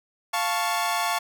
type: chord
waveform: sawtooth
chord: F augmented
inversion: none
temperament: equal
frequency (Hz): 698.5 / 880 / 1108.7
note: F5 / A5 / C#6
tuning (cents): 0 / 0 / 0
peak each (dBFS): -24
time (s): 0.33-1.19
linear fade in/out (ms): 10
effects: none